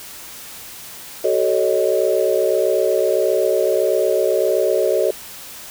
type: chord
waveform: sine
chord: D# half-diminished seventh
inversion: first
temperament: equal with one note detuned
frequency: 378.4 / 440 / 554.4 / 622.3 Hz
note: F#4 / A4 / C#5 / D#5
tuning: +39 / 0 / 0 / 0 cents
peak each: -20 dBFS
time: 1.24-5.11 s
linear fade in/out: 5 ms
effects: white hiss -36 dBFS RMS until 5.7 s